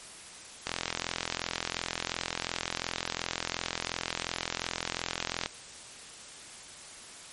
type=click train; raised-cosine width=0.2 ms; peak=-12 dBFS; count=206; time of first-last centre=0.67-5.46 s; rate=42.8 Hz; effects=white hiss -47 dBFS RMS until 7.32 s + MP3 48 kbps